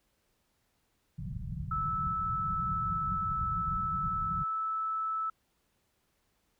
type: low-pass noise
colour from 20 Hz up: white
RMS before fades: -38 dBFS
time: 1.18-4.44 s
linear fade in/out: 10 ms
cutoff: 190 Hz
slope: 96 dB/octave
type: tone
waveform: sine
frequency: 1310 Hz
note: E6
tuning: 11 cents flat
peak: -30 dBFS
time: 1.71-5.3 s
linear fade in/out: 5 ms
effects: pink hiss -75 dBFS RMS until 6.59 s